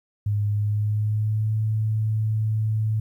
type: tone with pitch glide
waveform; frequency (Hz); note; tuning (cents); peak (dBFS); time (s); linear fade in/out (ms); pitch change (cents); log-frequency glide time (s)
sine; 103.6 to 108.94; G#2 to A2; -4 to -17; -20; 0.26-3; 5; +87; 0.49-1.56
effects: 10-bit